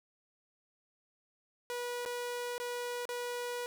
sawtooth tone with dropouts, 486.2 Hz, B4, 27 cents flat, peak -32 dBFS, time 1.7-3.66 s, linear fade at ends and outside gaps 0 ms, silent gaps 2.051-2.06 / 2.58-2.6 / 3.054-3.091 s, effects none

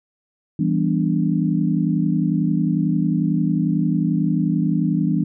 sine chord, E minor seventh, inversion none, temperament equal, 164.81 / 196 / 246.9 / 293.7 Hz, E3 / G3 / B3 / D4, 0 / 0 / 0 / 0 cents, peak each -20 / -22 / -24 / -23 dBFS, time 0.59-5.24 s, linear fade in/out 5 ms, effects none

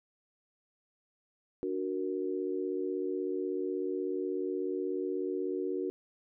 sine chord, D augmented, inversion none, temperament equal, 293.7 / 370 / 466.2 Hz, D4 / F#4 / A#4, 0 / 0 / 0 cents, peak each -37 / -33 / -38 dBFS, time 1.63-5.9 s, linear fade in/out 0 ms, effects none

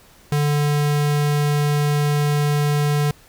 square tone, 146.83 Hz, D3, in tune, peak -17 dBFS, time 0.32-3.11 s, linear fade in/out 2 ms, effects pink hiss -50 dBFS RMS until 3.28 s

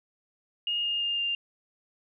sine tone with pitch steps, 2851 / 2833 / 2815 / 2797 Hz, F7 / F7 / F7 / F7, +35 / +24 / +13 / +2 cents, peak -26 dBFS, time 0.67-1.35 s, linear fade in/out 2 ms, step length 170 ms, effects none

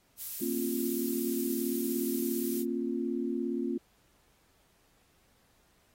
violet noise, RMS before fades -37 dBFS, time 0.17-2.65 s, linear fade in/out 50 ms
sine chord, Bb minor, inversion none, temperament equal with one note detuned, 233.1 / 270.4 / 349.2 Hz, Bb3 / Db4 / F4, 0 / -43 / 0 cents, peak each -34 dBFS, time 0.41-3.78 s, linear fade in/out 5 ms
effects pink hiss -68 dBFS RMS until 5.94 s + AAC 48 kbps

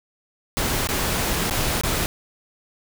pink noise with dropouts, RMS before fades -23 dBFS, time 0.57-2.06 s, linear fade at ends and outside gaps 0 ms, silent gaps 0.872-0.889 / 1.498-1.509 / 1.811-1.835 s, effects none

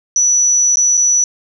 sine tone with dropouts, 5920 Hz, F#8, in tune, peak -9 dBFS, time 0.16-1.24 s, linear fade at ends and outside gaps 1 ms, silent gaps 0.758-0.77 / 0.971-0.975 s, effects 8-bit

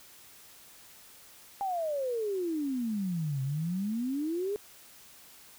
sine exponential two-way sweep, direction down then up, 810 to 130.81 to 422.6 Hz, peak -29 dBFS, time 1.61-4.56 s, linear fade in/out 0 ms, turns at 3.42 s, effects white hiss -54 dBFS RMS until 5.58 s

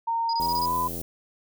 sine tone with pitch glide, 920 to 1003.3 Hz, A#5 to B5, -23 to +27 cents, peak -23 dBFS, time 0.07-0.88 s, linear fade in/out 10 ms, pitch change +150 cents, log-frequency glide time 0.35-0.74 s
sine tone bursts, 4939 Hz, D#8, 14 cents flat, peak -30 dBFS, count 6, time 0.29-0.658 s, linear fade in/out 2 ms, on 43 ms, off 22 ms
click train, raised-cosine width 2 ms, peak -24 dBFS, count 53, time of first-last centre 0.4-1.014 s, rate 84.7 Hz
violet noise, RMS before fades -36 dBFS, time 0.4-1.02 s, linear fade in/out 5 ms
effects none

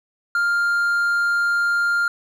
triangle tone, 1400 Hz, F6, 4 cents sharp, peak -15 dBFS, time 0.35-2.08 s, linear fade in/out 2 ms, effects none

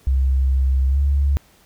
sine tone with pitch glide, 66.2 to 70.14 Hz, C2 to C#2, +21 to +21 cents, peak -14 dBFS, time 0.07-1.37 s, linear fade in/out 0 ms, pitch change +100 cents, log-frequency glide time 0.88-0.99 s, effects pink hiss -54 dBFS RMS until 1.65 s

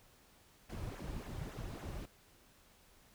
brown noise with flanger, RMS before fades -44 dBFS, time 0.69-2.06 s, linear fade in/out 10 ms, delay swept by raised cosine 0.2 to 4.6 ms, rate 3.6 Hz, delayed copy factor -0.75, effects pink hiss -65 dBFS RMS until 3.14 s

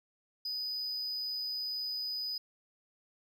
triangle tone, 4981 Hz, D#8, 1 cent sharp, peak -33 dBFS, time 0.45-2.38 s, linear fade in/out 5 ms, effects none

